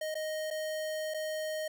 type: tone with dropouts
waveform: square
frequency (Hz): 622.3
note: D#5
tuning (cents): 0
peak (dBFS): -34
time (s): 0.01-1.68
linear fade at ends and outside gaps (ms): 5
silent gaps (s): 0.144-0.152 / 0.504-0.509 / 1.139-1.143
effects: none